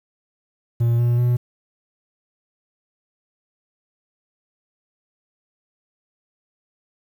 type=tone with pitch steps; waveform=triangle; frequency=117.8 / 119.93 / 122.1 Hz; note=A#2 / A#2 / B2; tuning=+19 / +50 / -19 cents; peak=-13 dBFS; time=0.8-1.37 s; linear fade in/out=10 ms; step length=190 ms; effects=8-bit